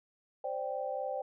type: chord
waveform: sine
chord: C suspended second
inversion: none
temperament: equal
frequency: 523.3 / 587.3 / 784 Hz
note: C5 / D5 / G5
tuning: 0 / 0 / 0 cents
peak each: -37 / -38 / -38 dBFS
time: 0.44-1.22 s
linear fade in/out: 5 ms
effects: none